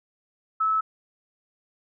sine tone, 1302 Hz, E6, 22 cents flat, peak -20 dBFS, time 0.6-0.81 s, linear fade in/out 10 ms, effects none

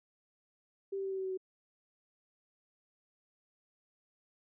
sine tone with pitch steps, 392 / 389.1 / 386.2 / 383.3 / 380.4 / 377.6 / 374.7 Hz, G4 / G4 / G4 / G4 / F#4 / F#4 / F#4, 0 / -13 / -26 / -39 / +48 / +35 / +22 cents, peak -34 dBFS, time 0.92-1.375 s, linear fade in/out 10 ms, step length 65 ms, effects none

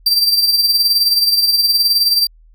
45% pulse tone with tremolo, 4699 Hz, D8, in tune, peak -8 dBFS, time 0.06-2.27 s, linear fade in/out 5 ms, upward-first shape sine, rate 19 Hz, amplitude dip 55%, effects added 40 Hz sine -43 dBFS peak until 2.54 s

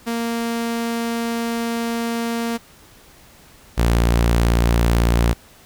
sawtooth tone pair in turn, 232.2 / 58.05 Hz, A#3 / A#1, -7 / -7 cents, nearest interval 2 octaves, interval 2400 cents, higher first, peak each -17 / -10 dBFS, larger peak second, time 0.06-2.58 / 3.77-5.34 s, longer first, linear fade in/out 20 ms, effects pink hiss -48 dBFS RMS until 5.65 s

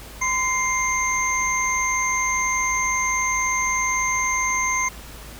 sine tone cluster, 1025 / 2104 / 6320 Hz, C6 / C7 / G8, -36 / +9 / +13 cents, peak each -24 / -23 / -25 dBFS, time 0.21-4.89 s, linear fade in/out 10 ms, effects added 54 Hz sine -40 dBFS peak until 5.39 s + pink hiss -41 dBFS RMS until 5.39 s

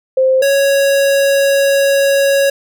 sine / square tone pair in turn, 523 / 554.1 Hz, C5 / C#5, -1 / -1 cents, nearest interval minor second, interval 100 cents, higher second, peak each -8 / -10 dBFS, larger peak first, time 0.17-0.42 / 0.42-2.5 s, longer second, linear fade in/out 5 ms, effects none

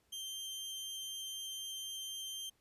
sawtooth tone, 3148 Hz, G7, 7 cents sharp, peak -38 dBFS, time 0.12-2.5 s, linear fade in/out 10 ms, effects pink hiss -75 dBFS RMS until 2.6 s + resampled to 32000 Hz

